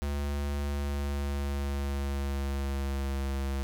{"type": "tone with pitch glide", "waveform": "square", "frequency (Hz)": [71.5, 68.23], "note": ["D2", "C#2"], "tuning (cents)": [-46, -27], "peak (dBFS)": -30, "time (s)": [0.02, 3.63], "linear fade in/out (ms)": 0, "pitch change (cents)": -81, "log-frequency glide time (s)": [0.62, 3.23], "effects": []}